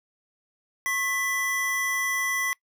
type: tone pair together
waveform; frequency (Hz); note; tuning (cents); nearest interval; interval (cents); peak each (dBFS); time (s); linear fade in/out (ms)
square; 1086.3 / 1990; C#6 / B6; -35 / +13; minor seventh; 1048; -33 / -26; 0.86-2.53; 0
effects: noise-tail reverb RT60 0.1 s tail -23 dB re dry